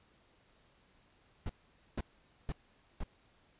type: noise bursts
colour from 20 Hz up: brown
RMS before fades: -36 dBFS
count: 4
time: 1.46-3.036 s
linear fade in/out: 2 ms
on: 34 ms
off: 480 ms
effects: pink hiss -68 dBFS RMS until 3.59 s + resampled to 8000 Hz